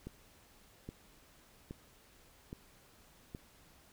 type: click train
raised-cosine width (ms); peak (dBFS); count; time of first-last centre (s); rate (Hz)
3; -30; 5; 0.07-3.349; 1.22
effects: pink hiss -63 dBFS RMS until 3.92 s